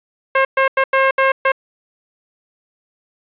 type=tone bursts at uneven times; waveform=15% pulse; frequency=535 Hz; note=C5; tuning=38 cents sharp; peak=-5 dBFS; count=6; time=0.35-0.45 / 0.57-0.68 / 0.77-0.84 / 0.93-1.11 / 1.18-1.32 / 1.45-1.52 s; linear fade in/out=5 ms; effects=resampled to 8000 Hz + 7-bit